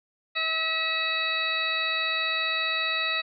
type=harmonic tone; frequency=645 Hz; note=E5; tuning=38 cents flat; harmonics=1 / 2 / 3 / 4 / 6 / 7; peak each=-38 / -33 / -31 / -29 / -29 / -39 dBFS; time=0.35-3.22 s; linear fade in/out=20 ms; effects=none